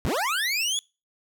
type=linear sweep; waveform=25% pulse; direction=up; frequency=35.69 to 3465 Hz; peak=-20 dBFS; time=0.05-0.79 s; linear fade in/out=0 ms; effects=noise-tail reverb RT60 0.3 s tail -26 dB re dry